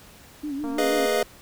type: tone with vibrato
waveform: sine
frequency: 286.7 Hz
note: D4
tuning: 42 cents flat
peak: -27 dBFS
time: 0.43-1.06 s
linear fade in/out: 10 ms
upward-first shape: sine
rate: 6.3 Hz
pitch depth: 90 cents each way
type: click train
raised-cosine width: 1 ms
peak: -24 dBFS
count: 137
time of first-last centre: 0.64-1.229 s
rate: 231 Hz
type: chord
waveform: square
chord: F half-diminished seventh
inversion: first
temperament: equal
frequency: 415.3 / 493.9 / 622.3 / 698.5 Hz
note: Ab4 / Cb5 / Eb5 / F5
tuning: 0 / 0 / 0 / 0 cents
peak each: -26 / -27 / -27 / -30 dBFS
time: 0.78-1.23 s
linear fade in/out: 5 ms
effects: pink hiss -49 dBFS RMS until 1.41 s